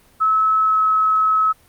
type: tone with pitch glide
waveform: sine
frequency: 1296 to 1287.8 Hz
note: E6 to E6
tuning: -30 to -41 cents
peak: -13 dBFS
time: 0.2-1.53 s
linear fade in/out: 20 ms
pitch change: -11 cents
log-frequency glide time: 0.61-0.8 s
effects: pink hiss -53 dBFS RMS until 1.68 s + Opus 32 kbps